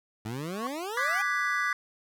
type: exponential sweep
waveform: 20% pulse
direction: up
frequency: 103.7 to 830.6 Hz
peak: -28 dBFS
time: 0.25-1.22 s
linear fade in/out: 5 ms
type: tone with exponential growth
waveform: sine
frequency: 1108.7 Hz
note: C#6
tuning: in tune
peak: -28 dBFS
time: 0.4-0.67 s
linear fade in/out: 1 ms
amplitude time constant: 57 ms
type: chord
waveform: triangle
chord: G# half-diminished seventh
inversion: second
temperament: equal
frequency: 1174.7 / 1480 / 1661.2 / 1975.5 Hz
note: D6 / F#6 / G#6 / B6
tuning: 0 / 0 / 0 / 0 cents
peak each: -29 / -31 / -30 / -29 dBFS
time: 0.97-1.73 s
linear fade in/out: 2 ms
effects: none